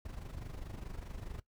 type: noise with amplitude modulation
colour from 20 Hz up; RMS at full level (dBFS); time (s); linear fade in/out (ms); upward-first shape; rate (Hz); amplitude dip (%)
brown; -41; 0.05-1.4; 5; sine; 24.8; 70
effects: noise-tail reverb RT60 0.1 s tail -17 dB re dry